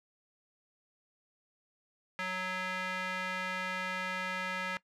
square tone with band-pass filter, 185 Hz, F#3, in tune, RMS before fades -36 dBFS, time 2.19-4.77 s, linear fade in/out 0 ms, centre 1900 Hz, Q 1.8, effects noise-tail reverb RT60 0.1 s tail -20 dB re dry

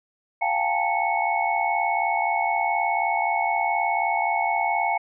sine tone cluster, 693 / 778 / 842 / 901 / 2206 Hz, F5 / G5 / G#5 / A5 / C#7, -14 / -13 / +24 / +41 / -9 cents, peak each -27 dBFS, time 0.41-4.98 s, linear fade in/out 10 ms, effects none

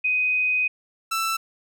sine / sawtooth tone pair in turn, 2503 / 1329.3 Hz, D#7 / E6, +10 / +14 cents, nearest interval major seventh, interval 1096 cents, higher first, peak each -19 dBFS, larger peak neither, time 0.04-0.68 / 1.11-1.37 s, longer first, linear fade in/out 10 ms, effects none

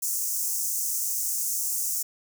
pink high-pass noise, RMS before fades -28 dBFS, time 0.02-2.03 s, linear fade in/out 10 ms, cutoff 6000 Hz, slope 48 dB/octave, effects none

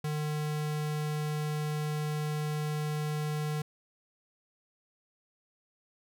square tone, 151.2 Hz, D#3, 49 cents flat, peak -31 dBFS, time 0.04-3.62 s, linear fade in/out 5 ms, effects none

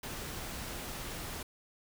pink noise, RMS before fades -41 dBFS, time 0.03-1.43 s, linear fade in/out 5 ms, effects none

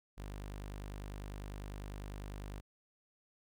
sawtooth tone, 50 Hz, G1, 35 cents sharp, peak -39 dBFS, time 0.17-2.61 s, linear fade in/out 20 ms, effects none

